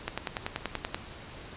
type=click train; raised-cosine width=0.3 ms; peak=-14 dBFS; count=10; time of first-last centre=0.08-0.945 s; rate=10.4 Hz; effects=pink hiss -45 dBFS RMS until 1.56 s + resampled to 8000 Hz